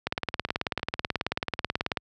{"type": "two click trains", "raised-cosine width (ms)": 0.3, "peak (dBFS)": [-24, -10], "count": [4, 36], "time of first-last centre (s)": [[0.18, 1.103], [0.07, 1.972]], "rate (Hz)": [3.25, 18.4], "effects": ["high-pass 60 Hz 12 dB/octave"]}